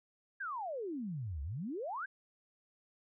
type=exponential two-way sweep; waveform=sine; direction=down then up; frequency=1666 to 65.9 to 1666 Hz; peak=-37 dBFS; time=0.4-2.06 s; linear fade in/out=10 ms; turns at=1.42 s; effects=none